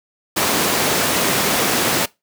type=high-pass noise; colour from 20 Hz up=pink; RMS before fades=-18 dBFS; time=0.36-2.06 s; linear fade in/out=10 ms; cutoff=200 Hz; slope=12 dB/octave; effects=noise-tail reverb RT60 0.2 s tail -21 dB re dry